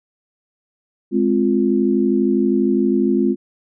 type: chord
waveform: sine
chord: F minor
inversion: first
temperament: just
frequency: 209.5 / 261.9 / 349.2 Hz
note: Ab3 / C4 / F4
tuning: +15 / +2 / 0 cents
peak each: -18 dBFS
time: 1.11-3.36 s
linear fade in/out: 50 ms
effects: none